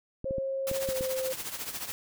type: clicks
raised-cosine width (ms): 3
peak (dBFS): -23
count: 6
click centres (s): 0.244 / 0.309 / 0.383 / 0.714 / 0.889 / 1.009
type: tone with pitch glide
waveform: sine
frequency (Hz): 538 to 521.8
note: C5 to C5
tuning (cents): +48 to -5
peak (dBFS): -29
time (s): 0.25-1.33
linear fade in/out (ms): 10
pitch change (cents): -53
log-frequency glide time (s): 0.87-0.95
type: noise with tremolo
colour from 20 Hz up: white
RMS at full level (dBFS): -34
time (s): 0.67-1.92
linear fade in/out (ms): 0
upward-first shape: triangle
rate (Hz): 14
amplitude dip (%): 75
effects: none